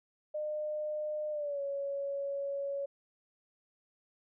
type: tone with pitch glide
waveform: sine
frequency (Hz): 606 to 558.9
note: D#5 to C#5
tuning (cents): -46 to +14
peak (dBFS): -33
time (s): 0.34-2.86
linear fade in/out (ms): 10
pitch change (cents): -140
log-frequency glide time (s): 1.31-1.61
effects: none